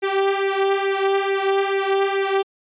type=tone with flanger; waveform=sawtooth; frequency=391.6 Hz; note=G4; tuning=2 cents flat; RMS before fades=-20 dBFS; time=0.02-2.43 s; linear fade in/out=20 ms; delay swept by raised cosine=0.44 to 2.84 ms; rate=2.3 Hz; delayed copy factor=+0.65; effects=resampled to 8000 Hz